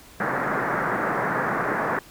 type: band-pass noise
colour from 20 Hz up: white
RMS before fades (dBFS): -25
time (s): 0.2-1.99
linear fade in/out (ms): 2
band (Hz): 120 to 1800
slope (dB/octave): 48
effects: pink hiss -48 dBFS RMS until 2.1 s